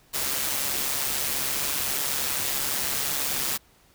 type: noise with amplitude modulation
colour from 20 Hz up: white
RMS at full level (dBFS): -25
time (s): 0.13-3.58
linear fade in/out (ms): 20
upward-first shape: sine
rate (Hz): 138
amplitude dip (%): 50
effects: pink hiss -59 dBFS RMS until 3.94 s